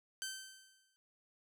10% pulse tone with exponential decay, 1546 Hz, G6, 24 cents flat, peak -29 dBFS, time 0.22-0.96 s, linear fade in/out 0 ms, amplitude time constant 160 ms, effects none

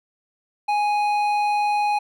triangle tone with hard clipping, 830.6 Hz, G#5, in tune, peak -20 dBFS, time 0.68-1.99 s, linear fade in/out 10 ms, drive 12 dB, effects none

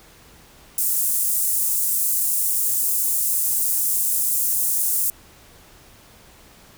pink high-pass noise, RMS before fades -21 dBFS, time 0.78-5.1 s, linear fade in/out 2 ms, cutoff 8600 Hz, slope 24 dB/octave, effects pink hiss -49 dBFS RMS until 6.77 s

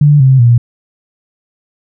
sine tone with pitch steps, 146.83 / 132.33 / 119.26 Hz, D3 / C3 / A#2, 0 / +20 / +40 cents, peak -3 dBFS, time 0.01-0.58 s, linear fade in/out 5 ms, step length 190 ms, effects none

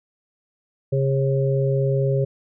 harmonic tone, 135.6 Hz, C#3, 38 cents flat, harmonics 1 / 3 / 4, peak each -19 / -24 / -25 dBFS, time 0.92-2.25 s, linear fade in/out 10 ms, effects none

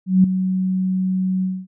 sine tone with ADSR envelope, 186.7 Hz, F#3, 16 cents sharp, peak -7 dBFS, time 0.06-1.67 s, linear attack 180 ms, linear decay 4 ms, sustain -10 dB, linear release 240 ms, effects none

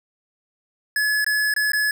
square tone with dropouts, 1704 Hz, G#6, 44 cents sharp, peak -19 dBFS, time 0.96-1.91 s, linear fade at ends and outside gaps 2 ms, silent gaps 1.245-1.264 / 1.539-1.563 / 1.72-1.733 s, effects none

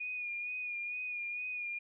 sine tone with vibrato, 2450 Hz, D#7, 27 cents flat, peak -36 dBFS, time 0-1.79 s, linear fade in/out 10 ms, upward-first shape sine, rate 2.2 Hz, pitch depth 35 cents each way, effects none

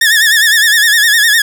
sawtooth tone with vibrato, 1760 Hz, A6, in tune, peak -3 dBFS, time 0.01-1.42 s, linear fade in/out 5 ms, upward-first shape sine, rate 9.8 Hz, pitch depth 100 cents each way, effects none

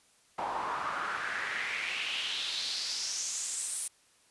pink noise with band-pass filter sweep, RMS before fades -35 dBFS, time 0.38-3.88 s, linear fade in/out 5 ms, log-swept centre 830 to 9800 Hz, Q 3.9, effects white hiss -65 dBFS RMS until 4.3 s + resampled to 24000 Hz

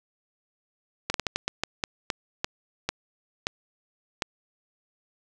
slowing click train, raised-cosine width 0.2 ms, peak -8 dBFS, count 13, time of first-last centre 1.1-4.222 s, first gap 42 ms, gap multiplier 1.3, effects none

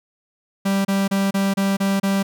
45% pulse tone bursts, 196 Hz, G3, in tune, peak -17 dBFS, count 7, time 0.65-2.23 s, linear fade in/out 10 ms, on 200 ms, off 30 ms, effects none

